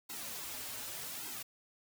white noise with flanger, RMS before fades -43 dBFS, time 0.09-1.43 s, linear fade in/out 10 ms, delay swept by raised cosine 1.7 to 5.9 ms, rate 0.85 Hz, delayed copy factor -0.95, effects none

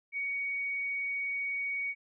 sine tone, 2242 Hz, C#7, 19 cents sharp, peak -31 dBFS, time 0.12-1.95 s, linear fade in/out 50 ms, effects none

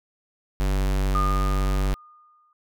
square tone, 48.14 Hz, G1, 31 cents flat, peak -21 dBFS, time 0.6-1.94 s, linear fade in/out 0 ms
sine tone with exponential decay, 1222 Hz, D#6, 32 cents flat, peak -21 dBFS, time 1.15-2.53 s, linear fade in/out 2 ms, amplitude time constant 300 ms
effects none

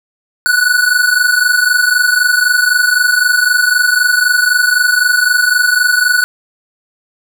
square tone pair together, 1465.1 / 1489 Hz, F#6 / F#6, -17 / +11 cents, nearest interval unison, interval 28 cents, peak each -13 / -12 dBFS, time 0.46-6.24 s, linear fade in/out 0 ms, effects none

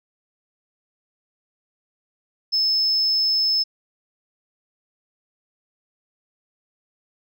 sine tone, 5230 Hz, E8, 15 cents flat, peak -16 dBFS, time 2.52-3.64 s, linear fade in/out 20 ms, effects tanh soft clip ceiling -13 dBFS

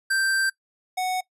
square tone pair in turn, 1568 / 740 Hz, G6 / F#5, 0 / 0 cents, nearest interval octave + minor second, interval 1300 cents, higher first, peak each -21 / -24 dBFS, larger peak first, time 0.1-0.5 / 0.97-1.21 s, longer first, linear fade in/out 10 ms, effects noise-tail reverb RT60 0.1 s tail -20 dB re dry + resampled to 32000 Hz

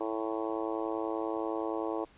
harmonic tone, 110.4 Hz, A2, 6 cents sharp, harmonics 3 / 4 / 5 / 6 / 7 / 8 / 9 / 10, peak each -35 / -37 / -39 / -41 / -42 / -43 / -44 / -45 dBFS, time 0-2.05 s, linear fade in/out 10 ms, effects pink hiss -60 dBFS RMS until 2.17 s + resampled to 8000 Hz

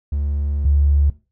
triangle tone pair in turn, 72 / 71.67 Hz, D2 / D2, -34 / -42 cents, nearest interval unison, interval 8 cents, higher first, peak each -16 / -8 dBFS, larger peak second, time 0.12-0.65 / 0.65-1.1 s, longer first, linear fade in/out 5 ms, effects noise-tail reverb RT60 0.3 s tail -21 dB re dry + tanh soft clip ceiling -9 dBFS

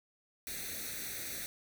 white noise with comb filter, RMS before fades -41 dBFS, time 0.47-1.46 s, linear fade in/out 0 ms, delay 0.49 ms, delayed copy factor +0.8, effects none

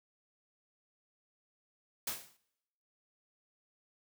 white noise with exponential decay, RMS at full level -33 dBFS, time 2.07-2.37 s, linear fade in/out 5 ms, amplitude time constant 64 ms, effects noise-tail reverb RT60 0.9 s tail -24 dB re dry + high-pass 80 Hz 12 dB/octave

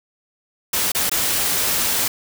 white noise with dropouts, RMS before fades -20 dBFS, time 0.73-2.08 s, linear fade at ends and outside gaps 5 ms, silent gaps 0.919-0.948 / 1.096-1.114 s, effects none

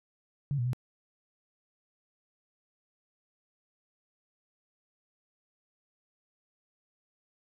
sine tone with pitch steps, 141.5 / 120.9 / 125.8 Hz, C#3 / B2 / B2, +36 / -36 / +32 cents, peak -27 dBFS, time 0.51-0.732 s, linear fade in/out 0 ms, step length 74 ms, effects none

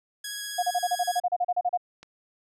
10% pulse tone with vibrato, 1661.2 Hz, G#6, in tune, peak -24 dBFS, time 0.24-1.2 s, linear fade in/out 5 ms, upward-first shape sine, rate 15 Hz, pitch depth 10 cents each way
sine tone bursts, 716 Hz, F5, 43 cents sharp, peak -21 dBFS, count 15, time 0.58-1.775 s, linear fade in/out 10 ms, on 47 ms, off 35 ms
click, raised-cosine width 0.2 ms, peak -28 dBFS, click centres 2.03 s
effects none

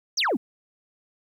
sine exponential sweep, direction down, 6660 to 198.1 Hz, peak -19 dBFS, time 0.17-0.37 s, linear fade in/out 10 ms, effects tanh soft clip ceiling -18 dBFS + 10-bit

